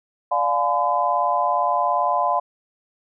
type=chord; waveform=sine; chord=D diminished seventh; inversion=none; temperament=just; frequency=587.3 / 704.8 / 845.8 / 1014.9 Hz; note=D5 / F5 / Ab5 / Cb6; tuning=0 / +16 / +31 / +47 cents; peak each=-26 / -22 / -25 / -21 dBFS; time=0.31-2.4 s; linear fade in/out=10 ms; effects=none